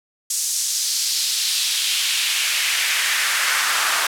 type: noise with high-pass filter sweep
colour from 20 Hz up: pink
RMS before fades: -20 dBFS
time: 0.3-4.07 s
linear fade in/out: 5 ms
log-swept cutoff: 6600 to 1200 Hz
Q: 1.7
effects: low-pass 12000 Hz 12 dB/octave